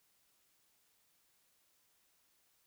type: silence
effects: white hiss -74 dBFS RMS until 2.66 s